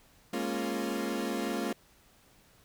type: chord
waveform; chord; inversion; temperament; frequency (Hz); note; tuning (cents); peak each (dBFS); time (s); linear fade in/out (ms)
30% pulse; Bb minor seventh; third; equal with one note detuned; 207.7 / 233.1 / 274.3 / 349.2; Ab3 / Bb3 / Db4 / F4; 0 / 0 / -18 / 0; -34; 0.33-1.73; 5
effects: pink hiss -62 dBFS RMS until 2.64 s